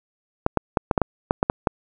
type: clicks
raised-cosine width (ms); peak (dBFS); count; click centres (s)
1; -3; 10; 0.464 / 0.573 / 0.772 / 0.912 / 0.978 / 1.017 / 1.309 / 1.429 / 1.499 / 1.672
effects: none